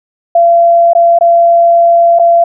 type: tone with dropouts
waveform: sine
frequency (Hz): 682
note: F5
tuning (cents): -41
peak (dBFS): -3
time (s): 0.35-2.44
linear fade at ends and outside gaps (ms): 5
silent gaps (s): 0.934-0.95 / 1.188-1.209 / 2.189-2.195
effects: none